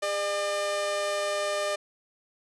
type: tone pair together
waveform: sawtooth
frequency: 408 / 601.9 Hz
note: G#4 / D5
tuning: -31 / +42 cents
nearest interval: perfect fifth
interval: 673 cents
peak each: -33 / -23 dBFS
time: 0.02-1.76 s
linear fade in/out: 10 ms
effects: resampled to 24000 Hz